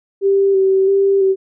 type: tone with vibrato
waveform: sine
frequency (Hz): 388.6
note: G4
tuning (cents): -15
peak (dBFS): -10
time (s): 0.21-1.36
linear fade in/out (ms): 50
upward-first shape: square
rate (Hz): 1.5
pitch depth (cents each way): 21
effects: none